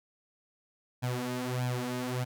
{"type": "tone with flanger", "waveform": "sawtooth", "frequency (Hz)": 124.9, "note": "B2", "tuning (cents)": 20, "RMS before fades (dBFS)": -33, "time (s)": [1.02, 2.25], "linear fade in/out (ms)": 20, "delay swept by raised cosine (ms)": [1.2, 4.8], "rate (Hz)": 1.6, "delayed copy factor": 0.8, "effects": []}